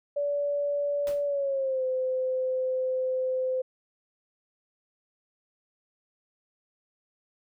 sine tone with pitch glide, 575 to 515.2 Hz, D5 to C5, -37 to -27 cents, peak -25 dBFS, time 0.16-3.62 s, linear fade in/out 10 ms, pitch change -190 cents, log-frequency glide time 1.25-1.84 s
pink noise with exponential decay, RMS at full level -39 dBFS, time 1.07-1.28 s, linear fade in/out 1 ms, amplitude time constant 44 ms
effects none

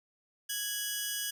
10% pulse tone pair together, 1661.2 / 2960 Hz, G#6 / F#7, 0 / 0 cents, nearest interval minor seventh, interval 1000 cents, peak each -27 / -28 dBFS, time 0.49-1.31 s, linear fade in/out 10 ms, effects none

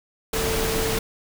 sine tone in noise, 446.1 Hz, A4, 24 cents sharp, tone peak -26 dBFS, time 0.33-0.99 s, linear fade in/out 5 ms, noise pink, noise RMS -25 dBFS, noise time 0.33-0.99 s, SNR -4 dB, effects none

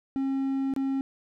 triangle tone with dropouts, 270 Hz, C#4, 45 cents flat, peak -23 dBFS, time 0.16-1.01 s, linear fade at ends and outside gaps 0 ms, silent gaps 0.738-0.763 s, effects none

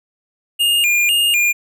square tone with vibrato, 2614 Hz, E7, 15 cents flat, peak -13 dBFS, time 0.59-1.53 s, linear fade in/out 20 ms, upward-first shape square, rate 2 Hz, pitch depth 140 cents each way, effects none

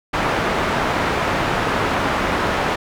white low-pass noise, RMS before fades -20 dBFS, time 0.13-2.76 s, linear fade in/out 10 ms, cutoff 1400 Hz, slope 12 dB/octave, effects none

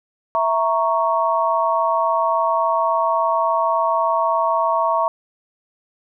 sine chord, A# diminished, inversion second, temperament equal, 659.3 / 932.3 / 1108.7 Hz, E5 / A#5 / C#6, 0 / 0 / 0 cents, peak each -20 dBFS, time 0.35-5.08 s, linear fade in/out 0 ms, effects none

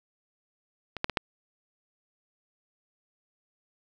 clicks, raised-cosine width 0.3 ms, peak -19 / -9 / -15 / -8 dBFS, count 4, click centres 0.967 / 1.044 / 1.097 / 1.172 s, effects none

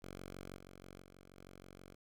5% pulse tone with level steps, 46.25 Hz, F#1, in tune, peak -36 / -43 / -41 / -47 / -43 dBFS, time 0.02-1.95 s, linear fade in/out 10 ms, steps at 0.56 / 0.83 / 1.01 / 1.37 s, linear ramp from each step 10 ms, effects none

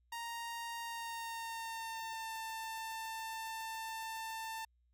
sawtooth tone with pitch glide, 932.3 to 892.8 Hz, A#5 to A5, 0 to +25 cents, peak -37 dBFS, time 0.12-4.65 s, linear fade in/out 5 ms, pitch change -75 cents, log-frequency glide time 0.81-2.36 s, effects added 60 Hz sine -70 dBFS peak until 4.93 s

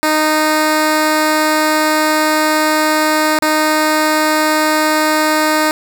10% pulse tone with dropouts, 308.7 Hz, D#4, 14 cents flat, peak -3 dBFS, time 0.03-5.71 s, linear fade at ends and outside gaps 0 ms, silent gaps 3.389-3.422 s, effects none

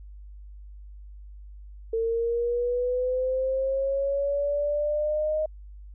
sine linear sweep, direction up, 450 to 622.3 Hz, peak -23 dBFS, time 1.93-5.46 s, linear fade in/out 5 ms, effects added 50 Hz sine -41 dBFS peak until 5.94 s

